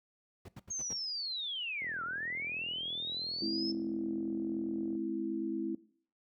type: noise bursts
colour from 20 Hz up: brown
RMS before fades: -43 dBFS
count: 5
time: 0.45-0.933 s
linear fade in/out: 5 ms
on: 35 ms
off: 77 ms
type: linear two-way sweep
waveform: sine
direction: down then up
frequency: 6510 to 1313 to 5290 Hz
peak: -35 dBFS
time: 0.7-3.72 s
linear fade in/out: 10 ms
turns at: 2.03 s
type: click train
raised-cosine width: 2 ms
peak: -38 dBFS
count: 131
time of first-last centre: 1.82-4.953 s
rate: 41.5 Hz
type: chord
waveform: sine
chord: Ab augmented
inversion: none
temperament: equal with one note detuned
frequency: 212.1 / 261.6 / 329.6 Hz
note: Ab3 / C4 / E4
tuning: +37 / 0 / 0 cents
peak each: -39 / -39 / -35 dBFS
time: 3.42-5.75 s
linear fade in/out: 2 ms
effects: noise-tail reverb RT60 0.5 s tail -19 dB re dry + high-pass 100 Hz 12 dB/octave